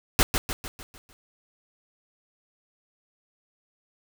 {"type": "noise with echo", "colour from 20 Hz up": "pink", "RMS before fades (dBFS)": -18, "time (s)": [0.19, 0.23], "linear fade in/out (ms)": 0, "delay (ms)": 150, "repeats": 6, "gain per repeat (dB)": -6, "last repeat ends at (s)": 1.13, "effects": []}